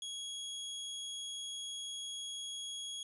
sawtooth tone, 3322 Hz, G#7, in tune, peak -37 dBFS, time 0.02-3.03 s, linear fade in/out 2 ms, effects resampled to 24000 Hz + 13-bit

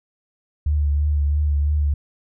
sine tone with vibrato, 73.42 Hz, D2, in tune, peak -16 dBFS, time 0.66-1.94 s, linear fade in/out 5 ms, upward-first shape triangle, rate 3 Hz, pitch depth 42 cents each way, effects none

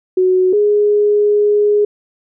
sine tone pair in turn, 370 / 415.3 Hz, F#4 / G#4, 0 / 0 cents, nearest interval major second, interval 200 cents, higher second, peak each -9 dBFS, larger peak neither, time 0.17-0.53 / 0.53-1.85 s, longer second, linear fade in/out 5 ms, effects none

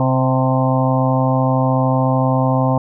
harmonic tone with a mistuned harmonic, 130.5 Hz, C3, 4 cents flat, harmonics 1 / 2 / 4 / 5 / 6 / 7 / 8, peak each -16 / -19 / -22 / -23 / -24 / -24 / -25 dBFS, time 0-2.78 s, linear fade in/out 2 ms, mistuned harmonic 7, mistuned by -27 cents, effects none

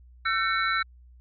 sine tone cluster, 1344 / 1531 / 1819 / 2221 / 3967 Hz, E6 / G6 / A#6 / C#7 / B7, +33 / -41 / -43 / +3 / +7 cents, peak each -26 / -29 / -34 / -31 / -33 dBFS, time 0.25-0.83 s, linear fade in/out 10 ms, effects added 61 Hz sine -49 dBFS peak until 1.2 s

